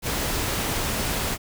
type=noise; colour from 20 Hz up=pink; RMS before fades=-26 dBFS; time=0.02-1.38 s; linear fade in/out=50 ms; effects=none